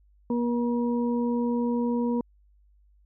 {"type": "harmonic tone", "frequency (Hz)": 239.2, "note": "A#3", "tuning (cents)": 45, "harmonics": [1, 2, 4], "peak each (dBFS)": [-24, -30, -36], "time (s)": [0.3, 2.21], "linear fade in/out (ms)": 2, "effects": ["added 50 Hz sine -57 dBFS peak until 3.05 s"]}